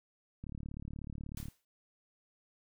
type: click train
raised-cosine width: 5 ms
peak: -31 dBFS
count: 39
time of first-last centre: 0.44-1.484 s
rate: 36.4 Hz
type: noise with exponential decay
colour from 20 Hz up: white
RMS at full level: -47 dBFS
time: 1.37-1.65 s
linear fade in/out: 2 ms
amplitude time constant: 60 ms
effects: none